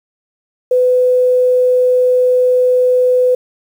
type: tone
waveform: sine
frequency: 502 Hz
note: B4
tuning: 28 cents sharp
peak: -8 dBFS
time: 0.71-3.35 s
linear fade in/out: 5 ms
effects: 7-bit